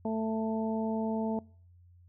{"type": "harmonic tone", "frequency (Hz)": 221.3, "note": "A3", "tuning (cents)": 10, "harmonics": [1, 2, 3, 4], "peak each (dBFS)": [-31, -36, -37, -40], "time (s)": [0.05, 1.39], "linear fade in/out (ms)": 2, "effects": ["noise-tail reverb RT60 0.5 s tail -25 dB re dry", "added 88 Hz sine -55 dBFS peak until 2.08 s"]}